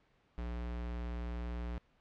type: tone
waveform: square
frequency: 59.4 Hz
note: A#1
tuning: 33 cents sharp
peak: -38 dBFS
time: 0.38-1.78 s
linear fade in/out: 0 ms
effects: pink hiss -71 dBFS RMS until 2 s + low-pass 3000 Hz 12 dB/octave